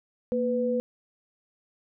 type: tone pair together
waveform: sine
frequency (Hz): 233.1 / 497.4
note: A#3 / B4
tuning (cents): 0 / +12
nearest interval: octave + minor second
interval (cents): 1312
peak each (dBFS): -28 / -25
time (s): 0.32-0.8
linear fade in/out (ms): 0
effects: none